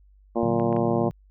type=harmonic tone; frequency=116.54 Hz; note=A#2; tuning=in tune; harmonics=2 / 3 / 4 / 5 / 6 / 7 / 8 / 9; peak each=-26 / -26 / -29 / -28 / -31 / -34 / -37 / -37 dBFS; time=0.35-1.1 s; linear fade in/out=20 ms
type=chord; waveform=sine; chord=Bb augmented; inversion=none; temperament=equal with one note detuned; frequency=116.54 / 147.34 / 185 Hz; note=Bb2 / D3 / F#3; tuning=0 / +6 / 0 cents; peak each=-30 / -32 / -31 dBFS; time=0.43-1.11 s; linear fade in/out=0 ms
type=clicks; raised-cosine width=0.5 ms; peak=-25 / -26 / -24 dBFS; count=3; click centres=0.598 / 0.727 / 0.765 s
effects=added 49 Hz sine -52 dBFS peak until 1.3 s